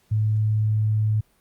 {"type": "tone", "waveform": "sine", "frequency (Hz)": 107.7, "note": "A2", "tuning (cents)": -37, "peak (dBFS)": -18, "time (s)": [0.11, 1.21], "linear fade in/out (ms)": 10, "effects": ["pink hiss -63 dBFS RMS until 1.4 s", "Opus 48 kbps"]}